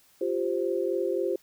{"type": "chord", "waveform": "sine", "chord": "F suspended second", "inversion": "none", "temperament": "just", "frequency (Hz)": [349.2, 392.9, 523.8], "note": ["F4", "G4", "C5"], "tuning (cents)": [0, 4, 2], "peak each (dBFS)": [-29, -29, -30], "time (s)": [0.21, 1.36], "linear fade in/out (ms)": 5, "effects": ["white hiss -61 dBFS RMS until 1.42 s"]}